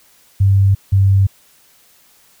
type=tone pair in turn; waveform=sine; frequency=98 / 97.56 Hz; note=G2 / G2; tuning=0 / -8 cents; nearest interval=unison; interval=8 cents; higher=first; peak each=-8 dBFS; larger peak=neither; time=0.4-0.75 / 0.92-1.27 s; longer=neither; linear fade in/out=10 ms; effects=white hiss -51 dBFS RMS until 2.4 s